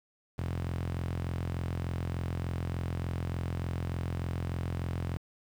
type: tone with high-pass filter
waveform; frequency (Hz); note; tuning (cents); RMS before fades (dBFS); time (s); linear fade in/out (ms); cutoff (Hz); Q
sawtooth; 43.38; F1; -11; -34; 0.38-5.17; 0; 100; 3
effects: low-pass 3000 Hz 12 dB/octave + 9-bit